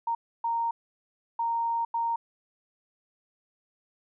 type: tone bursts at uneven times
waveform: sine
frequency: 927 Hz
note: A#5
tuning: 10 cents flat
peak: -25 dBFS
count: 4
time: 0.07-0.15 / 0.44-0.71 / 1.39-1.85 / 1.94-2.16 s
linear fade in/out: 5 ms
effects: none